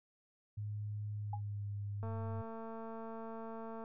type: tone with pitch glide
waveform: sine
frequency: 104.6 to 101.74 Hz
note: G#2 to G#2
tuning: +13 to -35 cents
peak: -38 dBFS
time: 0.57-2.42 s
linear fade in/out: 10 ms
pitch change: -48 cents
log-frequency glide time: 1.14-1.67 s
type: tone with exponential decay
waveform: sine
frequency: 825 Hz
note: G#5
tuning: 12 cents flat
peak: -36 dBFS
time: 1.33-1.41 s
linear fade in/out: 5 ms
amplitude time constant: 17 ms
type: click train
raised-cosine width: 1 ms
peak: -34 dBFS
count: 408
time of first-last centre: 2.03-3.839 s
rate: 225 Hz
effects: none